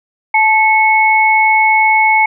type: tone pair together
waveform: sine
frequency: 871.3 / 2197 Hz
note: A5 / C#7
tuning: -17 / -16 cents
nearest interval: octave + major third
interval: 1601 cents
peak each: -10 dBFS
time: 0.34-2.26 s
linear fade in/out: 5 ms
effects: none